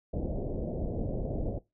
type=low-pass noise; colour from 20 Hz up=pink; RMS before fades=-33 dBFS; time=0.13-1.59 s; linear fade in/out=10 ms; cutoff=650 Hz; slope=48 dB/octave; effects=noise-tail reverb RT60 0.2 s tail -19 dB re dry